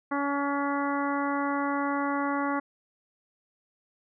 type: harmonic tone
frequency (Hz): 282.6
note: C#4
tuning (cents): +34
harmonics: 1 / 2 / 3 / 4 / 5 / 6 / 7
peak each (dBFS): -29 / -35 / -33 / -32 / -36 / -41 / -40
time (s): 0.11-2.6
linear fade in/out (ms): 10
effects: none